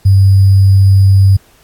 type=tone with sample-and-hold; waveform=sine; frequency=97 Hz; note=G2; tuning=18 cents flat; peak=-3 dBFS; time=0.05-1.37 s; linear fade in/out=10 ms; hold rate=4900 Hz; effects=pink hiss -48 dBFS RMS until 1.63 s + AAC 64 kbps